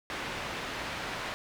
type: low-pass noise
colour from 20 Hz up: white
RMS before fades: -37 dBFS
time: 0.1-1.34 s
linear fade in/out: 0 ms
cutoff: 2400 Hz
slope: 12 dB/octave
effects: none